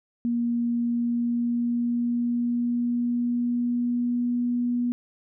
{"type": "tone with pitch glide", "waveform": "sine", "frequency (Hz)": [236.9, 242.6], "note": ["A#3", "B3"], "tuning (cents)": [28, -31], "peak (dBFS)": -22, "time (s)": [0.25, 4.92], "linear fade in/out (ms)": 0, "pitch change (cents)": 41, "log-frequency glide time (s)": [0.72, 4.4], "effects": []}